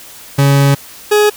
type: tone pair in turn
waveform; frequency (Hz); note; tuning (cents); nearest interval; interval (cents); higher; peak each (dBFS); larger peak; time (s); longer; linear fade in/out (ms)
40% pulse; 139.8 / 418.9; C#3 / G#4; +15 / +15; octave + perfect fifth; 1900; second; -6; neither; 0.38-0.75 / 1.11-1.3; first; 10
effects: white hiss -35 dBFS RMS until 1.36 s